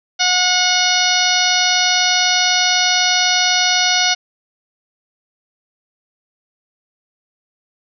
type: harmonic tone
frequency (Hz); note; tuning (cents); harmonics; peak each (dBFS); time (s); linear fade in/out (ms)
728; F#5; -28; 1 / 2 / 3 / 4 / 5 / 6 / 7 / 8; -21 / -21 / -21 / -21 / -21 / -21 / -21 / -21; 0.19-4.15; 20
effects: none